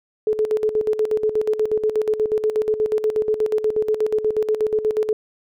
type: tone with tremolo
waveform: sine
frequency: 430.6 Hz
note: A4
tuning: 37 cents flat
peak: -15 dBFS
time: 0.27-5.13 s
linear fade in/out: 2 ms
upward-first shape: square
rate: 8.3 Hz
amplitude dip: 70%
effects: none